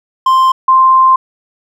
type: tone pair in turn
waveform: triangle / sine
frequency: 1047 / 1047 Hz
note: C6 / C6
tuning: +1 / +1 cents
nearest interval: unison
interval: 0 cents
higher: neither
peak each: -4 dBFS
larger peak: neither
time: 0.26-0.52 / 0.68-1.16 s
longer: second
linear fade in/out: 5 ms
effects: none